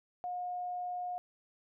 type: tone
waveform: sine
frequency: 718 Hz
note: F5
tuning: 48 cents sharp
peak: -35 dBFS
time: 0.24-1.18 s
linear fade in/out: 0 ms
effects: none